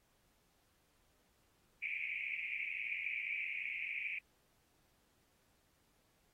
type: band-pass noise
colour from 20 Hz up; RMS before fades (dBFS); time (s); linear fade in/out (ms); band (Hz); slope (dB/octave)
pink; -41; 1.82-4.19; 10; 2200 to 2500; 96
effects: pink hiss -75 dBFS RMS until 6.33 s + AAC 48 kbps